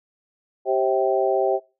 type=harmonic tone with a mistuned harmonic; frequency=129.8 Hz; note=C3; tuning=13 cents flat; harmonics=3 / 4 / 5 / 6; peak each=-22 / -23 / -24 / -25 dBFS; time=0.65-1.6 s; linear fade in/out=50 ms; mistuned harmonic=4; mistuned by=+48 cents; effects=noise-tail reverb RT60 0.3 s tail -22 dB re dry